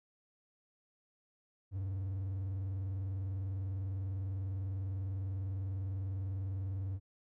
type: tone with vibrato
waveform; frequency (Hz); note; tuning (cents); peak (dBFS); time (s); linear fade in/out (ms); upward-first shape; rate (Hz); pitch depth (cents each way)
triangle; 95.6; G2; -43; -33; 1.71-7; 50; square; 20; 100
effects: none